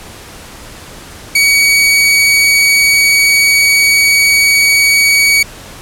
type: tone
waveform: sawtooth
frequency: 2257 Hz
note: C#7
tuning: 31 cents sharp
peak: -3 dBFS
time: 1.35-5.43 s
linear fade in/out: 5 ms
effects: pink hiss -32 dBFS RMS until 5.81 s + low-pass 12000 Hz 12 dB/octave